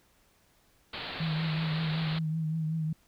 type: low-pass noise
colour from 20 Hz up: white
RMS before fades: -39 dBFS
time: 0.93-2.19 s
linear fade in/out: 5 ms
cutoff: 4400 Hz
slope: 96 dB/octave
type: tone with vibrato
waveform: sine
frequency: 159 Hz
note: D#3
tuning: 38 cents sharp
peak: -28 dBFS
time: 1.2-2.93 s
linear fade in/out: 5 ms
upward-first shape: triangle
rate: 5.3 Hz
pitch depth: 49 cents each way
effects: pink hiss -66 dBFS RMS until 3.07 s